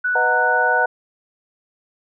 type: tone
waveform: sine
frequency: 1480 Hz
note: F#6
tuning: in tune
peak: -17 dBFS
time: 0.04-0.86 s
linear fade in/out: 10 ms
type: chord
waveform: sine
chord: B major seventh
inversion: none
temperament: equal with one note detuned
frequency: 493.9 / 622.3 / 740 / 921.6 Hz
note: B4 / D#5 / F#5 / A#5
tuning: 0 / 0 / 0 / -20 cents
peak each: -23 / -25 / -21 / -22 dBFS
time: 0.15-0.86 s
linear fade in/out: 5 ms
effects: none